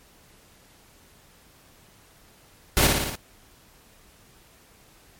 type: noise with echo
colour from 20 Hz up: pink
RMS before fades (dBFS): -19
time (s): 2.77-2.87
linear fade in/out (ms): 0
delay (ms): 57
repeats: 5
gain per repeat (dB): -3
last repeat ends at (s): 3.155
effects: pink hiss -55 dBFS RMS until 5.19 s + MP3 64 kbps